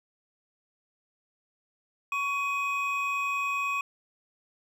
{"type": "tone pair together", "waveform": "triangle", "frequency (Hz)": [1116, 2514], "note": ["C#6", "D#7"], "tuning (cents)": [11, 17], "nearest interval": "octave + major second", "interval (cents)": 1406, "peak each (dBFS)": -28, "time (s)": [2.12, 3.81], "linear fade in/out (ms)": 2, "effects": []}